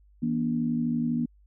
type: tone cluster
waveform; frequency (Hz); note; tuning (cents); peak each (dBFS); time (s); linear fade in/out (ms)
sine; 163.1 / 238.8 / 291.1; E3 / A#3 / D4; -18 / +42 / -15; -32 / -25 / -34; 0.22-1.26; 10
effects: added 50 Hz sine -55 dBFS peak until 1.46 s